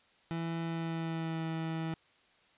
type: tone with pitch glide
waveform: 30% pulse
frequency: 165.8 to 162.11 Hz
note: E3 to E3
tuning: +10 to -29 cents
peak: -31 dBFS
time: 0.31-1.94 s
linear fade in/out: 0 ms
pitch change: -39 cents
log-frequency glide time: 0.62-1.44 s
effects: white hiss -66 dBFS RMS until 2.57 s + resampled to 8000 Hz